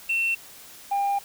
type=tone pair in turn; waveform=sine; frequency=2700 / 800.4 Hz; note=E7 / G5; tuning=+41 / +36 cents; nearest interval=octave + major sixth; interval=2105 cents; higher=first; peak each=-19 / -19 dBFS; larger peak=neither; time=0.09-0.35 / 0.91-1.19 s; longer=second; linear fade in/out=10 ms; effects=tanh soft clip ceiling -20 dBFS + white hiss -46 dBFS RMS until 1.24 s